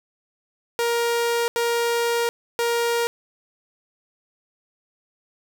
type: tone bursts at uneven times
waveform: sawtooth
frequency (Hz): 470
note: A#4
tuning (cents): +14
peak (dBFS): -16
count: 3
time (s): 0.79-1.48 / 1.56-2.29 / 2.59-3.07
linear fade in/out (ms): 0
effects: none